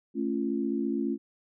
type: chord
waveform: sine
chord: A augmented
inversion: none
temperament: just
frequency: 220 / 275 / 343.8 Hz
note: A3 / C#4 / E#4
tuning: 0 / -14 / -27 cents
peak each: -31 / -30 / -32 dBFS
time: 0.14-1.18 s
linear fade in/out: 50 ms
effects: none